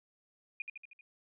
sine tone with echo, 2446 Hz, D#7, 30 cents flat, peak -35 dBFS, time 0.6-0.62 s, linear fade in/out 2 ms, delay 78 ms, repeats 5, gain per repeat -4 dB, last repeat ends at 1.01 s, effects none

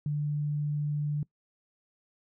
sine tone, 147.7 Hz, D3, 10 cents sharp, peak -27 dBFS, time 0.06-1.23 s, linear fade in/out 2 ms, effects noise-tail reverb RT60 0.1 s tail -22 dB re dry

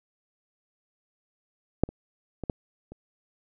clicks, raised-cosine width 2 ms, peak -6 / -26 / -20 / -14 / -29 dBFS, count 5, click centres 1.836 / 1.89 / 2.437 / 2.498 / 2.92 s, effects none

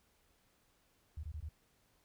sine tone bursts, 76.5 Hz, D#2, 29 cents flat, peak -40 dBFS, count 4, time 1.17-1.489 s, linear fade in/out 5 ms, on 64 ms, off 21 ms, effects pink hiss -73 dBFS RMS until 2.04 s

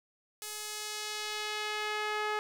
sawtooth tone with band-pass filter sweep, 423.8 Hz, G#4, 35 cents sharp, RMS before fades -36 dBFS, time 0.42-2.39 s, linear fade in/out 0 ms, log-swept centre 10000 to 1400 Hz, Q 0.82, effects 10-bit

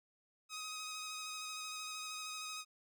10% pulse tone with vibrato, 1259 Hz, D#6, 20 cents sharp, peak -34 dBFS, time 0.49-2.65 s, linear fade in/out 50 ms, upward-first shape square, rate 13 Hz, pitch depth 14 cents each way, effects none

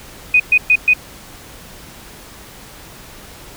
sine tone bursts, 2489 Hz, D#7, in tune, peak -7 dBFS, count 4, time 0.34-0.936 s, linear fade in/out 5 ms, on 59 ms, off 120 ms, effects pink hiss -38 dBFS RMS until 3.56 s

